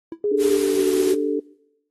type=tone with exponential decay; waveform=triangle; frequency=329.9 Hz; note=E4; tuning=1 cent sharp; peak=-22 dBFS; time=0.12-0.2 s; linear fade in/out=2 ms; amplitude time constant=17 ms
type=tone with pitch glide; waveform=sine; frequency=414 to 375.3 Hz; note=G#4 to F#4; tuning=-5 to +25 cents; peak=-18 dBFS; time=0.24-1.14 s; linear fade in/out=2 ms; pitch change=-170 cents; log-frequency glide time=0.38-0.9 s
type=chord; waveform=sine; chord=D suspended fourth; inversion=none; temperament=equal; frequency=293.7 / 392 / 440 Hz; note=D4 / G4 / A4; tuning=0 / 0 / 0 cents; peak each=-23 / -26 / -23 dBFS; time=0.31-1.4 s; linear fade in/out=10 ms
type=noise; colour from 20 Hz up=white; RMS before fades=-32 dBFS; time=0.38-1.16 s; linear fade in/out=50 ms
effects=noise-tail reverb RT60 0.8 s tail -21 dB re dry + AAC 32 kbps